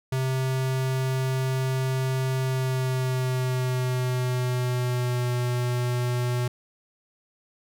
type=tone with pitch glide; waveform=square; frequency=131.1 to 123.03 Hz; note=C3 to B2; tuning=+4 to -6 cents; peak=-24 dBFS; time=0.12-6.48 s; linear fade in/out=5 ms; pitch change=-110 cents; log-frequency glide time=2.39-5.31 s; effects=none